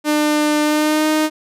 sawtooth tone with pitch glide, 300.1 to 309.1 Hz, D4 to D#4, +38 to -11 cents, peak -10 dBFS, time 0.04-1.3 s, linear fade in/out 50 ms, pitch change +51 cents, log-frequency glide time 0.62-1.07 s, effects resampled to 32000 Hz

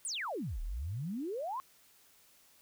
sine exponential two-way sweep, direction down then up, 10020 to 34.17 to 1110 Hz, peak -35 dBFS, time 0.05-1.6 s, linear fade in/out 0 ms, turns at 0.61 s, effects white hiss -64 dBFS RMS until 2.61 s

